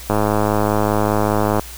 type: click train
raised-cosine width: 1 ms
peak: -3 dBFS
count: 158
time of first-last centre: 0.1-1.595 s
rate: 105 Hz
effects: added 60 Hz sine -35 dBFS peak until 1.77 s + white hiss -36 dBFS RMS until 1.77 s